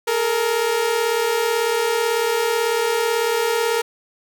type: tone pair together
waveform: sawtooth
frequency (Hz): 427.4 / 465.5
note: G#4 / A#4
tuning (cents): +50 / -2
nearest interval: minor second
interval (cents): 148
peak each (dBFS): -20 / -15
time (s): 0.07-3.82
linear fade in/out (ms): 10
effects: none